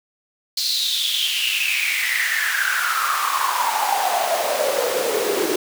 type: noise with high-pass filter sweep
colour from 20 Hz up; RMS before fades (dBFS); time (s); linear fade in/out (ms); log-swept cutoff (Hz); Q
pink; -21; 0.57-5.56; 5; 4400 to 360; 8.1
effects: none